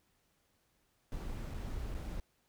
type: noise with dropouts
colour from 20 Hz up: brown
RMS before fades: -40 dBFS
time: 1.12-2.2 s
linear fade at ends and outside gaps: 1 ms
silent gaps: 1.539-1.543 / 1.944-1.948 s
effects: pink hiss -75 dBFS RMS until 2.48 s